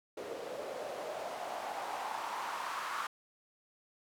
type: noise with band-pass filter sweep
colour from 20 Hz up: white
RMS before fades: -40 dBFS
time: 0.17-3.07 s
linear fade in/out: 5 ms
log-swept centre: 450 to 1200 Hz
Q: 3.5
effects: none